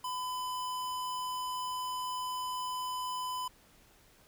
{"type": "tone", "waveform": "square", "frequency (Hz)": 1006, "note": "B5", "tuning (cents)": 32, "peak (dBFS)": -35, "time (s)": [0.04, 3.48], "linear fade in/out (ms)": 5, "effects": ["pink hiss -62 dBFS RMS until 4.27 s"]}